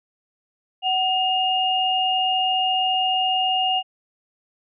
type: tone pair together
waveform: sine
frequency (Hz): 748.4 / 2837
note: F#5 / F7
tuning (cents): +20 / +27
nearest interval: octave + major seventh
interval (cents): 2307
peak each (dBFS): -21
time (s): 0.82-3.83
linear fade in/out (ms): 50
effects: none